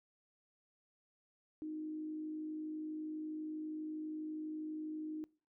sine tone with frequency modulation, 309.9 Hz, D#4, 7 cents flat, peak -40 dBFS, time 1.62-5.24 s, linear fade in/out 0 ms, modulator 52.3 Hz, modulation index 0.24, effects noise-tail reverb RT60 0.4 s tail -24 dB re dry

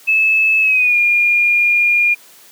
sine tone with pitch glide, 2607 to 2418 Hz, E7 to D7, -20 to +50 cents, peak -10 dBFS, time 0.07-2.15 s, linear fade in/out 20 ms, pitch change -130 cents, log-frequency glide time 0.6-0.97 s, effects white hiss -44 dBFS RMS until 2.51 s + high-pass 200 Hz 12 dB/octave

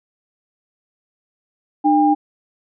sine tone pair together, 301.2 / 804 Hz, D4 / G5, +44 / +44 cents, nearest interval octave + perfect fourth, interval 1700 cents, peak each -14 dBFS, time 1.84-2.15 s, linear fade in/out 20 ms, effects none

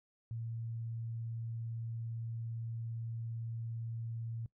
sine tone, 114.7 Hz, A#2, 28 cents flat, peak -38 dBFS, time 0.31-4.46 s, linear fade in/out 0 ms, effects noise-tail reverb RT60 0.1 s tail -20 dB re dry

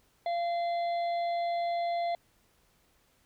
harmonic tone, 688 Hz, F5, 26 cents flat, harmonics 1 / 3 / 5 / 6, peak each -28 / -44 / -49 / -50 dBFS, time 0.26-2.15 s, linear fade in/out 2 ms, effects pink hiss -68 dBFS RMS until 3.25 s

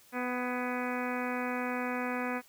harmonic tone with a mistuned harmonic, 248.9 Hz, B3, 14 cents sharp, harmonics 1 / 2 / 3 / 4 / 5 / 6 / 7 / 8 / 9 / 10, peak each -35 / -38 / -40 / -41 / -42 / -43 / -43 / -44 / -45 / -45 dBFS, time 0.12-2.42 s, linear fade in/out 50 ms, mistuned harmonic 7, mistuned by -48 cents, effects white hiss -60 dBFS RMS until 2.48 s

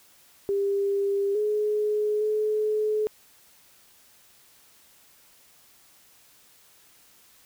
sine tone with pitch steps, 398.7 / 421.8 / 427.6 Hz, G4 / G#4 / A4, +29 / +27 / -49 cents, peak -22 dBFS, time 0.49-3.07 s, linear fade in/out 0 ms, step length 860 ms, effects white hiss -57 dBFS RMS until 7.45 s

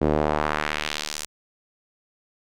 sawtooth tone with band-pass filter sweep, 75.6 Hz, D#2, 49 cents flat, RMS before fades -25 dBFS, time 0.01-1.26 s, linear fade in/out 10 ms, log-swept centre 370 to 7800 Hz, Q 1.2, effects none

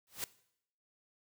white noise with exponential growth, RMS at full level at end -34 dBFS, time 0.07-0.24 s, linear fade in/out 1 ms, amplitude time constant 35 ms, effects noise-tail reverb RT60 0.7 s tail -19 dB re dry

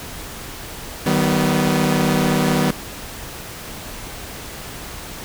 sawtooth chord, Eb augmented, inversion none, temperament equal with one note detuned, 155.56 / 191.41 / 246.9 Hz, Eb3 / G3 / B3, 0 / -41 / 0 cents, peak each -16 dBFS, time 1.06-2.71 s, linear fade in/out 5 ms, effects pink hiss -33 dBFS RMS until 5.24 s

